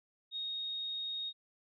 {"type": "tone", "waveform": "sine", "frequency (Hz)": 3732, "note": "A#7", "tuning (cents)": 1, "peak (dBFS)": -36, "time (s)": [0.31, 1.33], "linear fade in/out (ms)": 50, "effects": []}